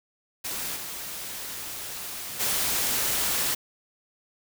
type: noise with level steps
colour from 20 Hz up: white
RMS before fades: -32 / -36 / -26 dBFS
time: 0.44-3.55 s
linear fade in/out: 10 ms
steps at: 0.75 / 2.39 s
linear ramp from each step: 20 ms
effects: none